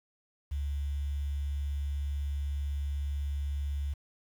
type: tone with quantisation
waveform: sine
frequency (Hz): 71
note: C#2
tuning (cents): +42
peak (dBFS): -30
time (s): 0.51-3.94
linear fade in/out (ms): 10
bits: 9
effects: none